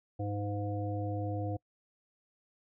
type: harmonic tone with a mistuned harmonic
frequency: 102.2 Hz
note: G#2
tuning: 27 cents flat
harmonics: 1 / 3 / 5 / 7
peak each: -34 / -39 / -41 / -42 dBFS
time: 0.19-1.57 s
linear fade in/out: 10 ms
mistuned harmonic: 3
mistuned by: +28 cents
effects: noise-tail reverb RT60 0.1 s tail -25 dB re dry